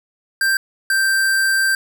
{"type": "tone pair in turn", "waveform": "square", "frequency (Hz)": [1576, 1568.8], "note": ["G6", "G6"], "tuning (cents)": [9, 1], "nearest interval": "unison", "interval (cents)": 8, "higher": "first", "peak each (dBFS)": -15, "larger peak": "neither", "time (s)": [[0.41, 0.57], [0.9, 1.75]], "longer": "second", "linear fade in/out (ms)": 2, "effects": []}